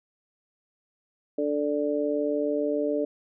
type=harmonic tone; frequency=146.83 Hz; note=D3; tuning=in tune; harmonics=2 / 3 / 4; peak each=-28 / -28 / -28 dBFS; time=1.38-3.05 s; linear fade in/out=5 ms; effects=none